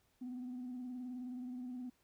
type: tone with vibrato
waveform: sine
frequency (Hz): 250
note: B3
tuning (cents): +21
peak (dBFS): -40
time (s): 0.21-1.9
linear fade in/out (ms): 10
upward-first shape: sine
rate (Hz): 19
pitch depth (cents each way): 41
effects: tanh soft clip ceiling -39 dBFS + pink hiss -75 dBFS RMS until 2.03 s